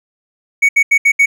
triangle tone bursts at uneven times, 2233 Hz, C#7, 12 cents sharp, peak -5 dBFS, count 5, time 0.62-0.69 / 0.76-0.83 / 0.91-0.98 / 1.05-1.12 / 1.19-1.26 s, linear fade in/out 10 ms, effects none

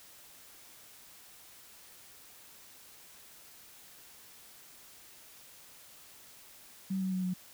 sine tone with pitch steps, 191 / 188.15 / 185.35 / 182.59 Hz, G3 / F#3 / F#3 / F#3, -45 / +29 / +3 / -23 cents, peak -30 dBFS, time 6.9-7.34 s, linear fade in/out 10 ms, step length 110 ms, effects white hiss -55 dBFS RMS until 7.53 s

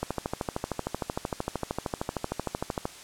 click train, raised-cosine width 1 ms, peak -14 dBFS, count 38, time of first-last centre 0.03-2.854 s, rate 13.1 Hz, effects white hiss -46 dBFS RMS until 3.03 s + low-pass 9000 Hz 12 dB/octave

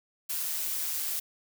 blue noise with amplitude modulation, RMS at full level -30 dBFS, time 0.29-1.2 s, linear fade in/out 10 ms, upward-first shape sine, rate 157 Hz, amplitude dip 45%, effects none

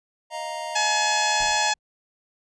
square chord, Eb suspended second, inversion none, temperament just, 622.3 / 700 / 933.4 Hz, Eb5 / F5 / Bb5, 0 / +4 / +2 cents, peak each -35 / -36 / -33 dBFS, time 0.3-1.74 s, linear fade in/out 50 ms
harmonic tone, 849 Hz, G#5, 38 cents sharp, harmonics 1 / 2 / 3 / 4 / 5 / 6 / 7 / 8 / 9, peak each -24 / -27 / -29 / -30 / -31 / -32 / -32 / -33 / -34 dBFS, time 0.75-1.74 s, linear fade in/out 10 ms
brown noise with exponential decay, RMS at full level -37 dBFS, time 1.4-1.79 s, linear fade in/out 2 ms, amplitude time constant 84 ms
effects resampled to 22050 Hz

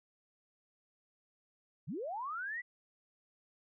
sine linear sweep, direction up, 108.4 to 2002 Hz, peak -37 dBFS, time 1.87-2.62 s, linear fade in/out 20 ms, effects none

